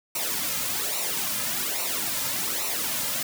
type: noise with flanger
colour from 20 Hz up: white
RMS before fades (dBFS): -28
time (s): 0.15-3.23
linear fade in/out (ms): 5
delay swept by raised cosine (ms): 0.6 to 2.7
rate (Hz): 1.2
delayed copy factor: -0.7
effects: none